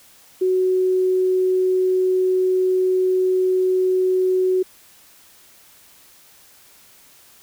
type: tone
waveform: sine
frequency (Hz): 371.2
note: F#4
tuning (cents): +6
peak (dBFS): -15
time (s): 0.41-4.63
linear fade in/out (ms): 10
effects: white hiss -50 dBFS RMS until 7.42 s